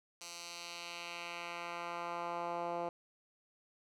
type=tone with band-pass filter sweep; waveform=10% pulse; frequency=172.1 Hz; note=F3; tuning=25 cents flat; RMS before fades=-42 dBFS; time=0.21-2.89 s; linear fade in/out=2 ms; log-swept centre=6100 to 630 Hz; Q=1.2; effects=none